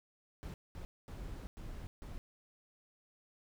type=noise bursts at uneven times; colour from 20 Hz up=brown; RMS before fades=-45 dBFS; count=5; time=0.43-0.54 / 0.75-0.85 / 1.08-1.47 / 1.57-1.87 / 2.02-2.18 s; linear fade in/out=0 ms; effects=none